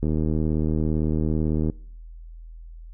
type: click train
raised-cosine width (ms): 3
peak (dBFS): -12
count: 131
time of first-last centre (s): 0.03-1.699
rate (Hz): 77.9
effects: noise-tail reverb RT60 0.6 s tail -25 dB re dry + added 41 Hz sine -38 dBFS peak until 2.93 s